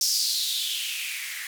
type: noise with band-pass filter sweep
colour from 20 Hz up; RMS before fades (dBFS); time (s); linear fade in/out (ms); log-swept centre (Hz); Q
violet; -28; 0.01-1.47; 2; 5500 to 1800; 5.2
effects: none